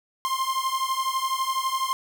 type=beating tone pair; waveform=45% pulse; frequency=1049 / 1061 Hz; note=C6 / C6; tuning=+4 / +24 cents; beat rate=12 Hz; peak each=-27 / -27 dBFS; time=0.25-1.93 s; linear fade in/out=0 ms; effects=none